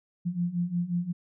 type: beating tone pair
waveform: sine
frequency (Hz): 171.4 / 177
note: F3 / F3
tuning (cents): -32 / +23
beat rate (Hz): 5.6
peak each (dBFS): -31 / -28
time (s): 0.25-1.13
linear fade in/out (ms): 20
effects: none